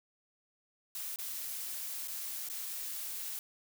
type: noise with dropouts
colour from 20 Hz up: blue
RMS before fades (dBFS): -40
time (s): 0.95-3.39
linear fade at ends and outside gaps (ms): 1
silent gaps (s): 1.16-1.187 / 2.075-2.081 / 2.488-2.498
effects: none